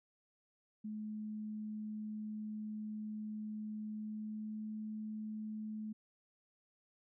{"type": "tone with pitch glide", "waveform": "sine", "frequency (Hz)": [213.8, 215.4], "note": ["A3", "A3"], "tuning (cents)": [-49, -37], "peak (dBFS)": -40, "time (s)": [0.84, 5.93], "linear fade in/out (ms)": 10, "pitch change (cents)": 12, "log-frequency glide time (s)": [3.89, 4.67], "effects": []}